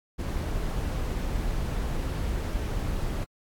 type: noise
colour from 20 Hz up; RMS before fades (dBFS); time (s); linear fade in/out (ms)
brown; -29; 0.18-3.25; 20
effects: AAC 64 kbps